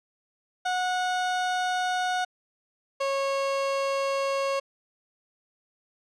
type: tone pair in turn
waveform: 30% pulse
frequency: 732 / 548.4 Hz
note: F#5 / C#5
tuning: -19 / -19 cents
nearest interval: perfect fourth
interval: 500 cents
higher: first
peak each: -22 dBFS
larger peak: neither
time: 0.65-2.25 / 3-4.6 s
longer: neither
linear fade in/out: 10 ms
effects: low-pass 6000 Hz 12 dB/octave